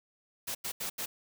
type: noise bursts at uneven times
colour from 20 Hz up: white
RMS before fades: -36 dBFS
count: 4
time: 0.47-0.55 / 0.64-0.72 / 0.8-0.9 / 0.98-1.06 s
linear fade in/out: 10 ms
effects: none